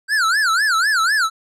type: tone with vibrato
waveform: square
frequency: 1513 Hz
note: F#6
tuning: 38 cents sharp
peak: -15 dBFS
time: 0.08-1.3 s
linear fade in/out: 50 ms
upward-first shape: sine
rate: 4 Hz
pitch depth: 260 cents each way
effects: low-pass 9000 Hz 12 dB/octave